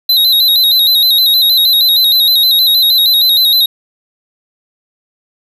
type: tone with vibrato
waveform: square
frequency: 3909 Hz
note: B7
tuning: 19 cents flat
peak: -7 dBFS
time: 0.09-3.66 s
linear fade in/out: 5 ms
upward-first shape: square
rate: 6.4 Hz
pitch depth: 59 cents each way
effects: none